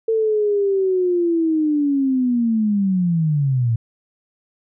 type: linear sweep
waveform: sine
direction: down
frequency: 451.2 to 110.8 Hz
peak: -15 dBFS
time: 0.08-3.76 s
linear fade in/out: 5 ms
effects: none